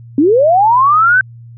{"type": "linear sweep", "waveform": "sine", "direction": "up", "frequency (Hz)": [262.3, 1556], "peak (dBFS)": -6, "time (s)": [0.18, 1.21], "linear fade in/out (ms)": 2, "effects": ["added 117 Hz sine -32 dBFS peak until 1.57 s"]}